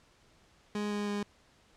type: tone with pitch steps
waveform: 30% pulse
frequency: 207.7 / 206.3 / 204.8 Hz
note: G#3 / G#3 / G#3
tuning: 0 / -11 / -24 cents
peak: -29 dBFS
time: 0.75-1.23 s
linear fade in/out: 2 ms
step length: 160 ms
effects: pink hiss -64 dBFS RMS until 1.76 s + low-pass 7000 Hz 12 dB/octave